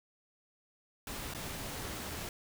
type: noise with dropouts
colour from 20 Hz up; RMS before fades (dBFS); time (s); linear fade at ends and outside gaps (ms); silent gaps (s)
pink; -41; 1.07-2.29; 2; 1.338-1.347
effects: none